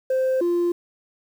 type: tone pair in turn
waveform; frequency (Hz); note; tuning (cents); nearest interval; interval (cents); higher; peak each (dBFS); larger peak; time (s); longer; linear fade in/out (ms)
sine; 521 / 347.7; C5 / F4; -7 / -8; perfect fifth; 701; first; -16; neither; 0.1-0.41 / 0.41-0.72; neither; 5
effects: tanh soft clip ceiling -17 dBFS + 8-bit